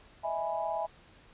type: chord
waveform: sine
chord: E major seventh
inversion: third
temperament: equal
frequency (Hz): 622.3 / 659.3 / 830.6 / 987.8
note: D#5 / E5 / G#5 / B5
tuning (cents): 0 / 0 / 0 / 0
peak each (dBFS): -39 / -34 / -34 / -39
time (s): 0.23-0.87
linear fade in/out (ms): 20
effects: pink hiss -58 dBFS RMS until 1.33 s + resampled to 8000 Hz